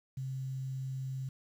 sine tone with quantisation, 132.4 Hz, C3, 21 cents sharp, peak -35 dBFS, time 0.17-1.29 s, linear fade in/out 5 ms, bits 10, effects none

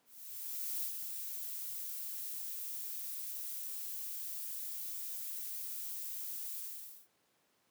violet noise with ADSR envelope, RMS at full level -37 dBFS, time 0.05-7.08 s, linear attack 780 ms, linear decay 85 ms, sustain -5 dB, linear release 510 ms, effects pink hiss -74 dBFS RMS until 7.7 s + high-pass 200 Hz 12 dB/octave

